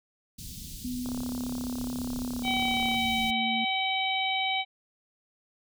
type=band-stop noise; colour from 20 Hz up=pink; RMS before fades=-41 dBFS; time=0.38-3.31 s; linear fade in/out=10 ms; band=230 to 3700 Hz; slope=24 dB/octave
type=tone with pitch glide; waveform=sine; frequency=248.6 to 226.7 Hz; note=B3 to A#3; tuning=+12 to -48 cents; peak=-31 dBFS; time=0.84-3.65 s; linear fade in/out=10 ms; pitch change=-160 cents; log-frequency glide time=2.26-3.26 s
type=click train; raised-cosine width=1 ms; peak=-27 dBFS; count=66; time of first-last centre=1.06-2.944 s; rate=34.5 Hz
type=harmonic tone; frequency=764 Hz; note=G5; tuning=45 cents flat; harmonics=1 / 3 / 4 / 5; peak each=-30 / -30 / -33 / -33 dBFS; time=2.43-4.65 s; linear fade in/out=50 ms
effects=none